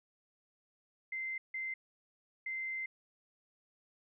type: tone bursts at uneven times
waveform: sine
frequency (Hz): 2078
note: C7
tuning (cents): -12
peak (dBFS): -36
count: 3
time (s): 1.12-1.38 / 1.54-1.74 / 2.46-2.86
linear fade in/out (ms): 5
effects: none